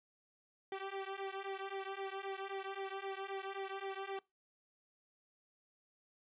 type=tone with flanger; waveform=sawtooth; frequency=389.3 Hz; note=G4; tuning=12 cents flat; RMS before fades=-43 dBFS; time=0.72-4.19 s; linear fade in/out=2 ms; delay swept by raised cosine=1.8 to 3.1 ms; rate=3.8 Hz; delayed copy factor=-1; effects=noise-tail reverb RT60 0.2 s tail -22 dB re dry + resampled to 8000 Hz